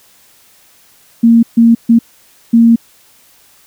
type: tone bursts at uneven times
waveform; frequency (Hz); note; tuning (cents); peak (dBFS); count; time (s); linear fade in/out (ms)
sine; 231.1; A#3; -15; -3; 4; 1.23-1.43 / 1.57-1.75 / 1.89-1.99 / 2.53-2.76; 10
effects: white hiss -47 dBFS RMS until 3.66 s